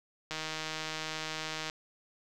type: click train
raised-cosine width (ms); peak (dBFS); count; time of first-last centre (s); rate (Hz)
0.2; -19; 219; 0.31-1.699; 157
effects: 10-bit